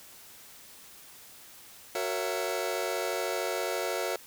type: chord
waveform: sawtooth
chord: F# dominant seventh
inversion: none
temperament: just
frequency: 370 / 462.5 / 555 / 666 Hz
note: F#4 / A#4 / C#5 / E5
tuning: 0 / -14 / +2 / +18 cents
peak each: -31 dBFS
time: 1.95-4.16 s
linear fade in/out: 2 ms
effects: white hiss -51 dBFS RMS until 4.26 s